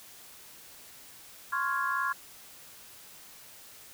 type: chord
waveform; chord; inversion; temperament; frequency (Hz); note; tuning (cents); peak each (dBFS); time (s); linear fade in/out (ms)
sine; Db major seventh; third; equal; 1046.5 / 1108.7 / 1396.9 / 1661.2; C6 / Db6 / F6 / Ab6; 0 / 0 / 0 / 0; -33; 1.52-2.13; 10
effects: white hiss -51 dBFS RMS until 3.93 s